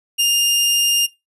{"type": "tone", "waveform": "sawtooth", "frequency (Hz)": 2811, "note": "F7", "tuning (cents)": 11, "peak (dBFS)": -10, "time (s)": [0.18, 1.07], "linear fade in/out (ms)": 20, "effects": ["noise-tail reverb RT60 0.2 s tail -20 dB re dry", "resampled to 32000 Hz"]}